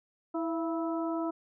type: harmonic tone with a mistuned harmonic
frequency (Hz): 326.8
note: E4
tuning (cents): -15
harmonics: 1 / 2 / 3 / 4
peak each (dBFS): -31 / -36 / -40 / -41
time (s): 0.34-1.31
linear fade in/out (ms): 10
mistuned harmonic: 2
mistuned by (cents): +49
effects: none